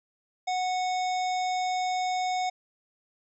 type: harmonic tone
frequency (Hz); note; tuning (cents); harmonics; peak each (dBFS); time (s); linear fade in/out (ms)
736; F#5; -9; 1 / 3 / 5 / 7 / 9 / 10; -26 / -37 / -40 / -43 / -45 / -51; 0.47-2.5; 10
effects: none